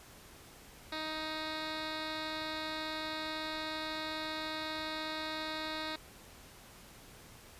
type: tone with low-pass filter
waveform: 10% pulse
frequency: 312.7 Hz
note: D#4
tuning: 9 cents sharp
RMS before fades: -39 dBFS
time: 0.92-5.96 s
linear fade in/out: 5 ms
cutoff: 3700 Hz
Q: 6
effects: pink hiss -55 dBFS RMS until 7.59 s + resampled to 32000 Hz